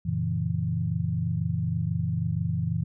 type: chord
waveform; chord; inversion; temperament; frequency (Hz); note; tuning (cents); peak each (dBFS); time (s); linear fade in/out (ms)
sine; F# dominant seventh; none; equal; 92.5 / 116.54 / 138.59 / 164.81; F#2 / A#2 / C#3 / E3; 0 / 0 / 0 / 0; -31 / -30 / -33 / -28; 0.05-2.84; 10
effects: none